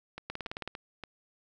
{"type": "two click trains", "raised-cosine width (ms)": 0.3, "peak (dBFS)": [-24, -20], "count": [4, 8], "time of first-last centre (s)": [[0.18, 1.037], [0.3, 0.676]], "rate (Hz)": [3.5, 18.6], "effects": []}